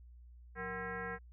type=tone with frequency modulation; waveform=sine; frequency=1044 Hz; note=C6; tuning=4 cents flat; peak=-38 dBFS; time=0.55-1.19 s; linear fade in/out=50 ms; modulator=288 Hz; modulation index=3.1; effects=added 60 Hz sine -53 dBFS peak until 1.32 s